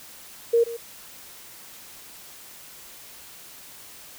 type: tone with echo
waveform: sine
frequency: 466.2 Hz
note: A#4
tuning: in tune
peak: -15 dBFS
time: 0.53-0.64 s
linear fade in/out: 10 ms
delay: 130 ms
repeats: 1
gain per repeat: -15 dB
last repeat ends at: 0.77 s
effects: white hiss -45 dBFS RMS until 4.18 s